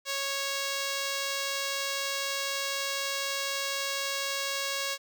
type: tone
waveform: 5% pulse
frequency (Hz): 552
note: C#5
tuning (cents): -7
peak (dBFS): -18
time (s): 0.05-4.98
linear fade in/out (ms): 50
effects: none